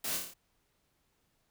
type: noise with echo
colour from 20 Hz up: white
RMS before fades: -36 dBFS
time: 0.04-0.17 s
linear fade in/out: 5 ms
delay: 28 ms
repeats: 6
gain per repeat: -3 dB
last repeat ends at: 0.338 s
effects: pink hiss -75 dBFS RMS until 1.5 s